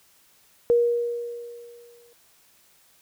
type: tone with exponential decay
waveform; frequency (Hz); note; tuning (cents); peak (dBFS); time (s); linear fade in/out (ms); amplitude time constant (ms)
sine; 474.9; A#4; +32; -14; 0.7-2.13; 0; 310
effects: white hiss -59 dBFS RMS until 3.01 s

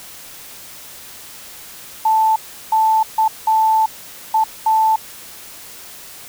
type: tone bursts at uneven times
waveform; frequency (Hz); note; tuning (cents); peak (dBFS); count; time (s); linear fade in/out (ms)
sine; 880; A5; 0; -11; 6; 2.05-2.36 / 2.72-3.03 / 3.18-3.28 / 3.47-3.86 / 4.34-4.44 / 4.66-4.96; 5
effects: white hiss -37 dBFS RMS until 6.28 s

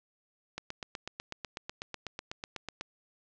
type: click train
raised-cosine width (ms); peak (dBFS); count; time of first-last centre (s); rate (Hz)
0.2; -20; 19; 0.58-2.81; 8.07
effects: low-pass 7000 Hz 12 dB/octave

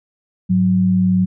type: tone pair together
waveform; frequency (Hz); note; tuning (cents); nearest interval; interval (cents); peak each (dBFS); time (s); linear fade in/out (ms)
sine; 103.38 / 184.2; G#2 / F#3; -7 / -7; minor seventh; 1000; -21 / -12; 0.49-1.26; 20
effects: none

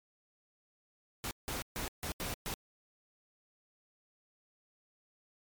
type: noise bursts at uneven times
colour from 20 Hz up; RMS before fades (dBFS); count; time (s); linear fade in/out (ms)
pink; -38; 6; 1.24-1.31 / 1.48-1.62 / 1.76-1.88 / 2.03-2.12 / 2.2-2.34 / 2.46-2.54; 0
effects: MP3 96 kbps

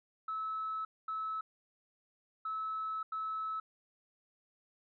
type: tone bursts at uneven times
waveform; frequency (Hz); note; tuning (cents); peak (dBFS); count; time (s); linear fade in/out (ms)
sine; 1300; E6; -24; -34; 4; 0.28-0.85 / 1.08-1.41 / 2.45-3.03 / 3.12-3.6; 5
effects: tanh soft clip ceiling -30 dBFS

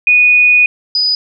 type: tone pair in turn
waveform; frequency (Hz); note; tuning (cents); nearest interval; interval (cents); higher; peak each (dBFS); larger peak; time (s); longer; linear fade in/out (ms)
sine; 2475 / 4967; D#7 / D#8; -10 / -4; octave; 1206; second; -5 / -10; first; 0.07-0.66 / 0.95-1.15; first; 2
effects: none

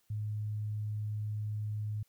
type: tone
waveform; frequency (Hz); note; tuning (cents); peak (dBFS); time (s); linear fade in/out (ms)
sine; 106; G#2; +36; -33; 0.1-2.03; 5
effects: white hiss -73 dBFS RMS until 2.08 s

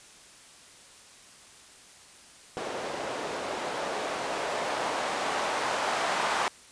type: noise with low-pass filter sweep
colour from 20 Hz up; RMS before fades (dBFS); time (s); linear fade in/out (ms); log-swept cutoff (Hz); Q
violet; -31; 2.57-6.48; 0; 490 to 870; 1.3
effects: white hiss -52 dBFS RMS until 6.71 s + resampled to 22050 Hz

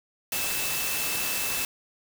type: tone in noise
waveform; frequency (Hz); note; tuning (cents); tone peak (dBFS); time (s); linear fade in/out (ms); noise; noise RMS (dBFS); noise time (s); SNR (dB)
sine; 2637; E7; 0; -34; 0.32-1.65; 2; white; -29; 0.32-1.65; -8
effects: none

